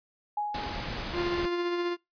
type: tone with exponential decay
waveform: sine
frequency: 833 Hz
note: G#5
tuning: 5 cents sharp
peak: -26 dBFS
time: 0.37-1.39 s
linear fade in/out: 5 ms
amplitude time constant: 220 ms
type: noise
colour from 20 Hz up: pink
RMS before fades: -35 dBFS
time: 0.54-1.46 s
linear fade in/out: 5 ms
type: tone with tremolo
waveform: 45% pulse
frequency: 349.2 Hz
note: F4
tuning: in tune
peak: -26 dBFS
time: 1.12-1.97 s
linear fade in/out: 50 ms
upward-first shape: sine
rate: 15 Hz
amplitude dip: 30%
effects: noise-tail reverb RT60 0.2 s tail -24 dB re dry + resampled to 11025 Hz